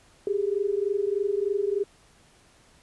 sine tone pair together, 391.6 / 414.9 Hz, G4 / G#4, -2 / -2 cents, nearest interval minor second, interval 100 cents, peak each -26 dBFS, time 0.27-1.84 s, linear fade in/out 2 ms, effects pink hiss -58 dBFS RMS until 2.82 s + resampled to 24000 Hz

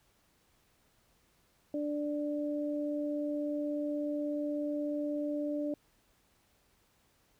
sine tone pair together, 294.5 / 589 Hz, D4 / D5, +5 / +5 cents, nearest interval octave, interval 1200 cents, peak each -33 / -36 dBFS, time 1.74-5.74 s, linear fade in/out 2 ms, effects pink hiss -70 dBFS RMS until 7.39 s

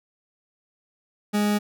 40% pulse tone, 207.7 Hz, G#3, in tune, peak -19 dBFS, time 1.33-1.59 s, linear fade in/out 20 ms, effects none

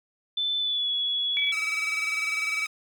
sine tone with pitch glide, 3520 to 3377 Hz, A7 to G#7, 0 to +28 cents, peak -24 dBFS, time 0.37-1.52 s, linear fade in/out 5 ms, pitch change -72 cents, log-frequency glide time 0.59-0.9 s
sine tone with tremolo, 2292 Hz, D7, 43 cents flat, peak -24 dBFS, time 1.37-2.66 s, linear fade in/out 0 ms, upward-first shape square, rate 20 Hz, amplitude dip 40%
10% pulse tone with vibrato, 1297 Hz, E6, 28 cents flat, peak -26 dBFS, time 1.52-2.67 s, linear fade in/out 5 ms, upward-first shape sine, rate 20 Hz, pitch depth 62 cents each way
effects none

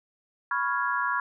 sine chord, C# dominant seventh, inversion third, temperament equal, 987.8 / 1108.7 / 1396.9 / 1661.2 Hz, B5 / C#6 / E#6 / G#6, 0 / 0 / 0 / 0 cents, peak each -30 dBFS, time 0.51-1.2 s, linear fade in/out 2 ms, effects none

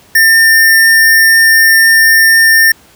sine tone with sample-and-hold, 1799 Hz, A6, 38 cents sharp, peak -3 dBFS, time 0.15-2.72 s, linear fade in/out 5 ms, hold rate 7350 Hz, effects pink hiss -43 dBFS RMS until 2.95 s + high-pass 60 Hz 12 dB/octave

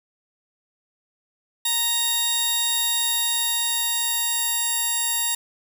10% pulse tone pair together, 932.3 / 3729 Hz, A#5 / A#7, 0 / 0 cents, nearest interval 2 octaves, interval 2400 cents, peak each -20 / -14 dBFS, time 1.65-5.35 s, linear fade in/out 5 ms, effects none

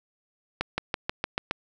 accelerating click train, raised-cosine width 0.3 ms, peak -10 dBFS, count 7, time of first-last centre 0.61-1.511 s, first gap 170 ms, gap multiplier 0.95, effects none

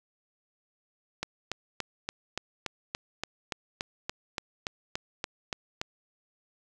click train, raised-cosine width 0.2 ms, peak -14 dBFS, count 17, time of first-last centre 1.23-5.815 s, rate 3.49 Hz, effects none

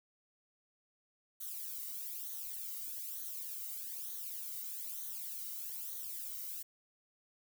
violet noise with flanger, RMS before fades -43 dBFS, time 1.4-6.63 s, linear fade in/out 10 ms, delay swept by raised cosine 0.39 to 1.19 ms, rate 1.1 Hz, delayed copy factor -0.8, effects none

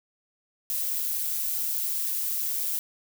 violet noise with amplitude modulation, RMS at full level -27 dBFS, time 0.7-2.79 s, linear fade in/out 0 ms, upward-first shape sine, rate 152 Hz, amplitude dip 35%, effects none

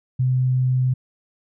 sine tone, 128.1 Hz, C3, 36 cents flat, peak -16 dBFS, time 0.19-0.94 s, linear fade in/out 10 ms, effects none

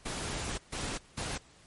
pink noise bursts at uneven times, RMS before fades -36 dBFS, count 3, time 0.05-0.58 / 0.72-0.98 / 1.17-1.38 s, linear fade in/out 10 ms, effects pink hiss -59 dBFS RMS until 1.66 s + MP3 48 kbps

